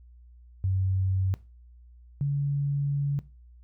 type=tone pair in turn; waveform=sine; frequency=94.7 / 141.89 Hz; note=F#2 / C#3; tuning=+41 / +41 cents; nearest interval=perfect fifth; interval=700 cents; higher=second; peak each=-23 dBFS; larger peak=neither; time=0.64-1.34 / 2.21-3.19 s; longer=second; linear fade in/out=0 ms; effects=noise-tail reverb RT60 0.3 s tail -18 dB re dry + added 60 Hz sine -49 dBFS peak until 3.63 s